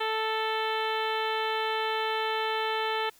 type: harmonic tone with a mistuned harmonic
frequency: 440 Hz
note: A4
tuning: in tune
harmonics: 1 / 2 / 3 / 4 / 5 / 6 / 7 / 8 / 9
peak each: -32 / -31 / -35 / -36 / -39 / -40 / -38 / -41 / -44 dBFS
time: 0-3.1 s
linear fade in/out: 10 ms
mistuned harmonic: 9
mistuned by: +23 cents
effects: white hiss -59 dBFS RMS until 3.19 s